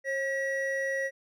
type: tone pair together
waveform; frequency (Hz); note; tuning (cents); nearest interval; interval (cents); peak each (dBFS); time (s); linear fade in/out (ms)
triangle; 540 / 1921.5; C#5 / B6; -45 / -48; octave + minor seventh; 2197; -29 / -29; 0.04-1.11; 50
effects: none